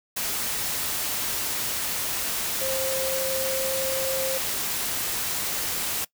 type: tone in noise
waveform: sine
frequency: 530 Hz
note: C5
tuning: 22 cents sharp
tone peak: -27 dBFS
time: 2.61-4.38 s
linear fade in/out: 10 ms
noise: white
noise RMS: -28 dBFS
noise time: 0.16-6.05 s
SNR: -2 dB
effects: noise-tail reverb RT60 0.1 s tail -21 dB re dry